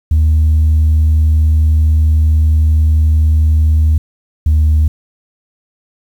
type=tone pair in turn; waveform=sine; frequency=77.78 / 76.89 Hz; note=D#2 / D#2; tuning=0 / -20 cents; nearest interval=unison; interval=20 cents; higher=first; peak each=-5 dBFS; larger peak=neither; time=0.11-3.98 / 4.46-4.88 s; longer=first; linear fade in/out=5 ms; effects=tanh soft clip ceiling -5 dBFS + 7-bit